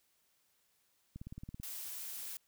click train, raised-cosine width 5 ms, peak -33 dBFS, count 9, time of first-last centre 1.16-1.6 s, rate 18.2 Hz
blue noise, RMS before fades -44 dBFS, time 1.63-2.37 s, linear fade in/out 2 ms
effects white hiss -75 dBFS RMS until 2.47 s

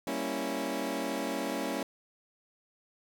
20% pulse chord, G diminished seventh, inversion none, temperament equal, 196 / 233.1 / 277.2 / 329.6 Hz, G3 / Bb3 / Db4 / Fb4, 0 / 0 / 0 / 0 cents, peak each -35 / -33 / -30 / -33 dBFS, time 0.07-1.83 s, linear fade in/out 2 ms, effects none

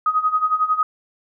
sine tone with tremolo, 1255 Hz, D#6, 15 cents sharp, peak -13 dBFS, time 0.06-0.83 s, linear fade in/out 2 ms, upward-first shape sine, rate 11 Hz, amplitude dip 80%, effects none

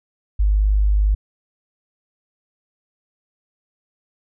sine tone, 51 Hz, G#1, 31 cents flat, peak -13 dBFS, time 0.39-1.15 s, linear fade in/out 10 ms, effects none

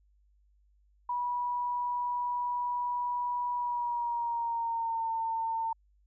sine tone with pitch glide, 975 to 904.5 Hz, B5 to A5, -23 to +48 cents, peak -29 dBFS, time 1.09-5.73 s, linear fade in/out 5 ms, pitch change -129 cents, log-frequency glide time 3.53-5.08 s, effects added 50 Hz sine -63 dBFS peak until 6.06 s

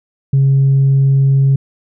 sine tone, 136.5 Hz, C#3, 26 cents flat, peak -6 dBFS, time 0.33-1.56 s, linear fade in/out 5 ms, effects tanh soft clip ceiling -5 dBFS

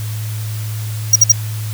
square tone bursts, 5710 Hz, F8, 37 cents sharp, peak -4 dBFS, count 3, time 1.13-1.321 s, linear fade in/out 5 ms, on 27 ms, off 55 ms, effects added 108 Hz sine -20 dBFS peak until 1.73 s + white hiss -33 dBFS RMS until 1.73 s

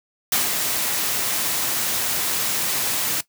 white noise with ADSR envelope, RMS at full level -19 dBFS, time 0.32-3.21 s, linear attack 3 ms, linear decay 150 ms, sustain -4 dB, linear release 6 ms, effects noise-tail reverb RT60 0.1 s tail -17 dB re dry + high-pass 100 Hz 12 dB/octave

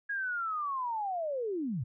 sine linear sweep, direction down, 1661 to 103.83 Hz, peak -31 dBFS, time 0.09-1.84 s, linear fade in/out 10 ms, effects none

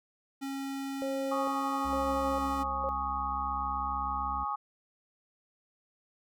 square tone, 273 Hz, C#4, 26 cents flat, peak -35 dBFS, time 0.41-2.64 s, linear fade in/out 20 ms
sine tone with tremolo, 539 Hz, C#5, 49 cents flat, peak -32 dBFS, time 1.02-2.89 s, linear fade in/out 0 ms, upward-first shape square, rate 1.1 Hz, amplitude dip 70%
sine chord, Ab suspended fourth, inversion none, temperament equal, 830.6 / 1108.7 / 1244.5 Hz, Ab5 / Db6 / Eb6, 0 / 0 / 0 cents, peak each -35 dBFS, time 1.31-4.56 s, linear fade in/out 10 ms
harmonic tone, 66.8 Hz, C2, 36 cents sharp, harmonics 1 / 3 / 4, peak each -39 / -49 / -49 dBFS, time 1.84-4.45 s, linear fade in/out 20 ms
effects none

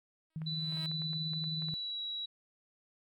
5% pulse tone with exponential growth, 318.7 Hz, D#4, 42 cents sharp, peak -34 dBFS, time 0.3-0.86 s, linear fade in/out 1 ms, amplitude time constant 120 ms
sine tone with tremolo, 158.4 Hz, D#3, 31 cents sharp, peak -35 dBFS, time 0.36-1.74 s, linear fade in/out 0 ms, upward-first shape sine, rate 19 Hz, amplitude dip 40%
clicks, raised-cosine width 0.5 ms, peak -37 dBFS, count 10, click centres 0.418 / 0.724 / 0.772 / 0.915 / 1.02 / 1.132 / 1.335 / 1.44 / 1.622 / 1.686 s
sine tone with pitch glide, 3977 to 3886 Hz, B7 to B7, +11 to -29 cents, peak -36 dBFS, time 0.46-2.26 s, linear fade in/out 10 ms, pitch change -40 cents, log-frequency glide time 1.59-2.01 s
effects none

